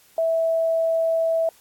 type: tone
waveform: sine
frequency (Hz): 655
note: E5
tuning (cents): -11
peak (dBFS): -18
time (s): 0.18-1.49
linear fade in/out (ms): 2
effects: white hiss -55 dBFS RMS until 1.6 s + AAC 64 kbps